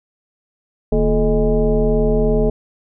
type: tone with frequency modulation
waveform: sine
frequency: 233.5 Hz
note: A#3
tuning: 3 cents sharp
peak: -12 dBFS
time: 0.92-2.5 s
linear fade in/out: 5 ms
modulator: 195 Hz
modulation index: 1.7
effects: none